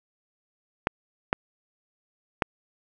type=clicks; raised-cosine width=0.5 ms; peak=-6 dBFS; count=3; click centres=0.871 / 1.329 / 2.422 s; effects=none